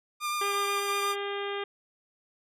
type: tone with vibrato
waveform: sawtooth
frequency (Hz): 1200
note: D6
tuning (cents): +37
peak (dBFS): -25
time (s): 0.2-1.16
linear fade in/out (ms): 50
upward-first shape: sine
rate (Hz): 8.2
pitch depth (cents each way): 14
type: harmonic tone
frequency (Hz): 402.1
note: G4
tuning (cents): +44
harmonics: 1 / 2 / 3 / 4 / 5 / 6 / 7 / 8 / 9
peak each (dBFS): -33 / -40 / -39 / -42 / -42 / -45 / -46 / -43 / -47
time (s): 0.41-1.64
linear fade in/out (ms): 5
effects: resampled to 32000 Hz